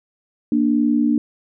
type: tone pair together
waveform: sine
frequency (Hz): 234.1 / 294.9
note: A#3 / D4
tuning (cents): +8 / +7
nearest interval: major third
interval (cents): 399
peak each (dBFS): -17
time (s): 0.52-1.18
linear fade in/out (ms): 2
effects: none